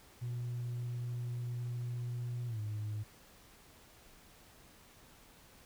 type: tone with pitch glide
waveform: sine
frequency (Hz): 121.2 to 106.12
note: B2 to G#2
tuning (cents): -32 to +38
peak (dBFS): -34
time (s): 0.21-3.04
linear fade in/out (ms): 20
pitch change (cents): -230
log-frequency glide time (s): 2.47-2.6
effects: tanh soft clip ceiling -34 dBFS + pink hiss -60 dBFS RMS until 5.65 s